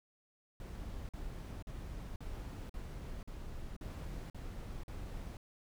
brown noise bursts, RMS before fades -44 dBFS, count 9, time 0.6-5.37 s, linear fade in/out 2 ms, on 490 ms, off 45 ms, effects none

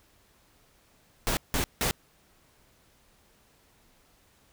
pink noise bursts, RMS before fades -27 dBFS, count 3, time 1.27-1.91 s, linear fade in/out 0 ms, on 100 ms, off 170 ms, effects pink hiss -63 dBFS RMS until 4.52 s

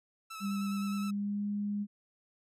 sawtooth tone with vibrato, 1310 Hz, E6, 11 cents flat, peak -38 dBFS, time 0.3-1.11 s, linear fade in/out 10 ms, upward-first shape square, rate 9.6 Hz, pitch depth 21 cents each way
sine tone with pitch glide, 199.4 to 205.1 Hz, G3 to G#3, +30 to -21 cents, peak -31 dBFS, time 0.4-1.87 s, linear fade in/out 50 ms, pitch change +49 cents, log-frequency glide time 0.73-1.46 s
effects resampled to 32000 Hz

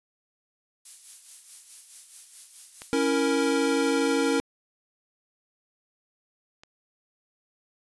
violet noise with tremolo, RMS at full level -39 dBFS, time 0.85-4.38 s, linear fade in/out 5 ms, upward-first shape sine, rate 4.7 Hz, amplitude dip 55%
clicks, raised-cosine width 0.2 ms, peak -22 / -30 dBFS, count 2, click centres 2.819 / 6.635 s
square chord, A# diminished, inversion first, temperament equal, 277.2 / 329.6 / 466.2 Hz, C#4 / E4 / A#4, 0 / 0 / 0 cents, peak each -26 / -30 / -26 dBFS, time 2.93-4.4 s, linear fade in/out 0 ms
effects resampled to 24000 Hz

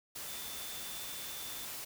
sine tone in noise, 3531 Hz, A7, 5 cents sharp, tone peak -49 dBFS, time 0.27-1.66 s, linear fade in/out 10 ms, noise white, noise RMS -43 dBFS, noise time 0.15-1.85 s, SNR -9 dB, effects none

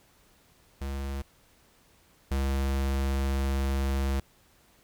square tone pair in turn, 68.6 / 67.89 Hz, C#2 / C#2, -17 / -35 cents, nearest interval unison, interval 18 cents, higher first, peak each -32 / -26 dBFS, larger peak second, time 0.81-1.22 / 2.31-4.2 s, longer second, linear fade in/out 5 ms, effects pink hiss -62 dBFS RMS until 4.83 s

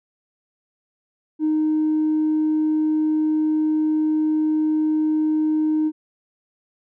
triangle tone with tanh clipping, 309.6 Hz, D#4, 9 cents flat, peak -17 dBFS, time 1.39-5.92 s, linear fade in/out 50 ms, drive 5 dB, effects none

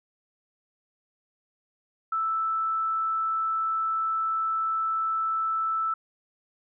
sine tone, 1318.5 Hz, E6, in tune, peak -24 dBFS, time 2.12-5.94 s, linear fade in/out 5 ms, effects none

